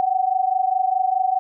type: tone pair together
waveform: sine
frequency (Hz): 740 / 764.8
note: F#5 / G5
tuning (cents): 0 / -43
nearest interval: minor second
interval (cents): 57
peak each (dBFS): -20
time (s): 0-1.39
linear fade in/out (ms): 0
effects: none